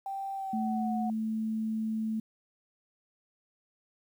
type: tone with pitch glide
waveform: sine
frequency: 782 to 733.9 Hz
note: G5 to F#5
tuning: -4 to -14 cents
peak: -33 dBFS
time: 0.06-1.1 s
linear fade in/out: 2 ms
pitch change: -110 cents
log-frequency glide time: 0.35-0.92 s
type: tone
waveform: sine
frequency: 220 Hz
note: A3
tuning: in tune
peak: -29 dBFS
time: 0.53-2.2 s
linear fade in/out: 5 ms
effects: 10-bit